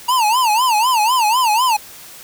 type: tone with vibrato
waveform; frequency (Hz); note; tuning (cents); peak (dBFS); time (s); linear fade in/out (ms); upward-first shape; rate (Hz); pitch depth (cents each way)
square; 932.3; A#5; 0; -13; 0.08-1.77; 10; sine; 4; 190
effects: white hiss -38 dBFS RMS until 2.23 s